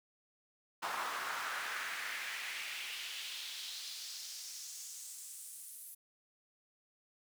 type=noise with high-pass filter sweep; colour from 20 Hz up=brown; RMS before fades=-43 dBFS; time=0.82-5.95 s; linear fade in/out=10 ms; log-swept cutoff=1000 to 11000 Hz; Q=2.2; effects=none